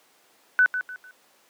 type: tone with echo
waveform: sine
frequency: 1500 Hz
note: F#6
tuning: 23 cents sharp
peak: -14 dBFS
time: 0.59-0.66 s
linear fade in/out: 0 ms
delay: 150 ms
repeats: 3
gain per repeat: -10 dB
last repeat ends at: 1.11 s
effects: pink hiss -59 dBFS RMS until 1.49 s + high-pass 400 Hz 12 dB/octave